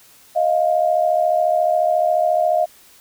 sine tone pair together, 628 / 702.2 Hz, D#5 / F5, +16 / +9 cents, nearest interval major second, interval 193 cents, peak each -17 dBFS, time 0.35-2.66 s, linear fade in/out 20 ms, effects white hiss -49 dBFS RMS until 3 s

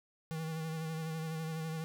square tone with vibrato, 160.2 Hz, E3, 49 cents flat, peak -37 dBFS, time 0.31-1.84 s, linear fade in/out 0 ms, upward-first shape sine, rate 12 Hz, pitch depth 31 cents each way, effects none

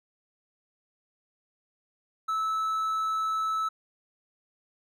triangle tone, 1306 Hz, E6, 17 cents flat, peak -24 dBFS, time 2.28-3.69 s, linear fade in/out 10 ms, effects none

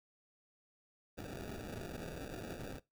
white noise with sample-and-hold, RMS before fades -45 dBFS, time 1.17-2.8 s, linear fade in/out 20 ms, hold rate 1050 Hz, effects noise-tail reverb RT60 0.2 s tail -20 dB re dry

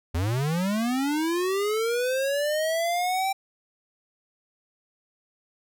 square linear sweep, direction up, 77.9 to 784 Hz, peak -24 dBFS, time 0.14-3.33 s, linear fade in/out 10 ms, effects none

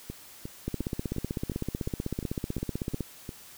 two click trains, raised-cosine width 3 ms, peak -17 / -23 dBFS, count 38 / 10, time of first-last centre 0.68-3.007 / 0.1-3.291 s, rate 15.9 / 2.82 Hz, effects white hiss -50 dBFS RMS until 3.57 s

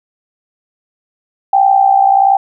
sine tone with amplitude modulation, 784 Hz, G5, in tune, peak -3 dBFS, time 1.53-2.37 s, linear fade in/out 5 ms, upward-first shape sine, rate 61.1 Hz, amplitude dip 70%, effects none

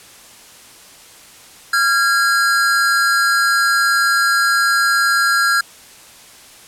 square tone pair together, 1379.1 / 1640 Hz, F6 / G#6, -22 / -22 cents, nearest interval minor third, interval 300 cents, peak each -16 dBFS, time 1.73-5.61 s, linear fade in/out 5 ms, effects white hiss -42 dBFS RMS until 6.67 s + low-pass 11000 Hz 12 dB/octave

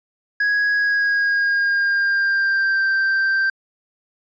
triangle tone with pitch glide, 1661.2 to 1568 Hz, G#6 to G6, 0 to 0 cents, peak -14 dBFS, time 0.4-3.5 s, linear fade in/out 5 ms, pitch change -100 cents, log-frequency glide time 0.73-2.86 s, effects resampled to 16000 Hz

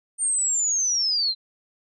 sine linear sweep, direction down, 8890 to 4029 Hz, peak -20 dBFS, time 0.18-1.35 s, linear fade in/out 50 ms, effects none

